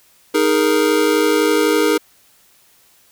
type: chord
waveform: square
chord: D# suspended fourth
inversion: none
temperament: just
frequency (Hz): 311.1 / 414.8 / 466.7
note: D#4 / G#4 / A#4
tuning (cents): 0 / -2 / +2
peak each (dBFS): -18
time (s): 0.34-1.98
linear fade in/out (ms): 10
effects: white hiss -53 dBFS RMS until 3.11 s